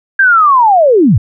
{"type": "linear sweep", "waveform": "sine", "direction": "down", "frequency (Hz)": [1611, 81.1], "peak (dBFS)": -4, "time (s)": [0.19, 1.18], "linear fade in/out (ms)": 5, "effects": []}